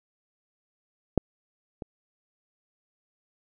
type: clicks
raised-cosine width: 2 ms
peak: -6 / -22 dBFS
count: 2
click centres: 1.177 / 1.822 s
effects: none